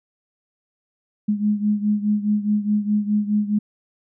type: beating tone pair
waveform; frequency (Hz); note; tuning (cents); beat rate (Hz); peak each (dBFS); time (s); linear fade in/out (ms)
sine; 207.7 / 212.5; G#3 / G#3; 0 / +40; 4.8; -19 / -23; 1.28-3.59; 10
effects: none